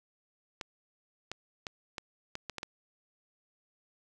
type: clicks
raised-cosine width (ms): 0.2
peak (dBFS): -20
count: 8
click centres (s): 0.612 / 1.316 / 1.668 / 1.982 / 2.354 / 2.497 / 2.583 / 2.631
effects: none